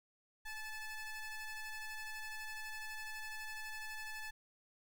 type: ring-modulated tone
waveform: 35% pulse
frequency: 868 Hz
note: A5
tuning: 24 cents flat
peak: -38 dBFS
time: 0.45-4.31 s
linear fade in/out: 10 ms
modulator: 874 Hz
effects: none